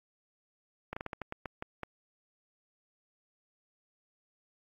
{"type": "slowing click train", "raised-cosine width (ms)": 0.5, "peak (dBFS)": -22, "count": 10, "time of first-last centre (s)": [0.93, 1.833], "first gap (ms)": 35, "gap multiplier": 1.25, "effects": ["AAC 64 kbps"]}